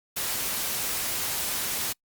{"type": "noise", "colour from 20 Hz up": "white", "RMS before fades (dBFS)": -29, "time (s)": [0.16, 1.93], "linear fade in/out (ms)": 10, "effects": ["noise-tail reverb RT60 0.1 s tail -26 dB re dry", "Opus 48 kbps"]}